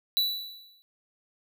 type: tone with exponential decay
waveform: square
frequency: 3951 Hz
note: B7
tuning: in tune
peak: -21 dBFS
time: 0.17-0.82 s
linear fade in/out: 0 ms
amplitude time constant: 140 ms
effects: none